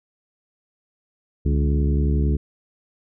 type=harmonic tone with a mistuned harmonic; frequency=71 Hz; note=C#2; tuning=42 cents sharp; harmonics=1 / 2 / 3 / 4 / 5 / 6; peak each=-18 / -24 / -28 / -30 / -32 / -34 dBFS; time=1.45-2.37 s; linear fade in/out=10 ms; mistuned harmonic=2; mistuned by=+91 cents; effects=none